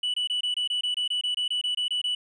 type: tone bursts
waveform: triangle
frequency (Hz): 2960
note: F#7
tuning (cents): 0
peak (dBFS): -22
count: 16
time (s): 0.03-2.15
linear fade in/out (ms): 5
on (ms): 110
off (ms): 24
effects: tanh soft clip ceiling -18 dBFS + resampled to 24000 Hz